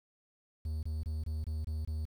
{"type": "tone bursts", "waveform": "triangle", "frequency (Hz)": 77.78, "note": "D#2", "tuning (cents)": 0, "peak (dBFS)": -31, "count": 7, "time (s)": [0.65, 2.054], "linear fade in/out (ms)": 5, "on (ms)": 180, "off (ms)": 24, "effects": ["10-bit"]}